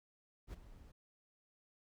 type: noise with ADSR envelope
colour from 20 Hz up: brown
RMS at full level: -43 dBFS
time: 0.47-0.92 s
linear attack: 65 ms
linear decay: 14 ms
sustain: -14 dB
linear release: 10 ms
effects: none